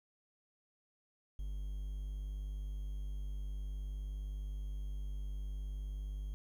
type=tone with quantisation; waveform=triangle; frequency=49.73 Hz; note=G1; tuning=26 cents sharp; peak=-36 dBFS; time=1.39-6.34 s; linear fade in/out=0 ms; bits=11; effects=none